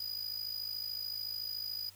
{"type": "tone with amplitude modulation", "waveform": "square", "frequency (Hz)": 4931, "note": "D#8", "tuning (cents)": -16, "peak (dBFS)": -34, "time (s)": [0, 1.9], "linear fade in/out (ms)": 5, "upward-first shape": "sine", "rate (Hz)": 53.7, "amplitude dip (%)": 75, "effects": ["added 94 Hz sine -62 dBFS peak until 1.95 s", "white hiss -59 dBFS RMS until 1.95 s"]}